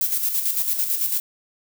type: noise with tremolo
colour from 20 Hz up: violet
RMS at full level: -21 dBFS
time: 0.01-1.2 s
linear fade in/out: 2 ms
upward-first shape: square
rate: 9 Hz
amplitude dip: 50%
effects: none